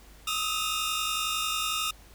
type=tone cluster; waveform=sawtooth; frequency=1240 / 1291 / 2791 / 3641 Hz; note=D#6 / E6 / F7 / A#7; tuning=-6 / -37 / -2 / -41 cents; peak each=-30 dBFS; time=0.27-1.91 s; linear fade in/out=5 ms; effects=added 50 Hz sine -51 dBFS peak until 2.14 s + pink hiss -55 dBFS RMS until 2.14 s